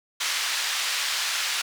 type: band-pass noise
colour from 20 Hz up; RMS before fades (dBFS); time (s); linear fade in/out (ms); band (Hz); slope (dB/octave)
white; -27; 0.2-1.62; 10; 1300 to 4900; 12
effects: none